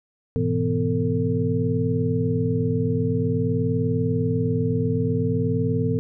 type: tone cluster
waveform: sine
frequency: 103.5 / 123.5 / 164 / 252.1 / 449.2 Hz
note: G#2 / B2 / E3 / B3 / A4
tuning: -5 / 0 / -9 / +36 / +36 cents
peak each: -26 dBFS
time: 0.36-5.99 s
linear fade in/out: 0 ms
effects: none